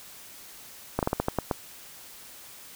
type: slowing click train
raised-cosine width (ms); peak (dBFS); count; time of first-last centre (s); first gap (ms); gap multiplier
1; -10; 8; 0.99-1.512; 38; 1.22
effects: white hiss -47 dBFS RMS until 2.75 s